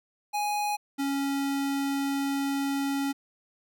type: tone pair in turn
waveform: square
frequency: 830.6 / 277.2 Hz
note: G#5 / C#4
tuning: 0 / 0 cents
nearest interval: octave + perfect fifth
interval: 1900 cents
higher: first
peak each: -27 dBFS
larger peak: neither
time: 0.33-0.77 / 0.98-3.13 s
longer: second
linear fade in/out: 20 ms
effects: none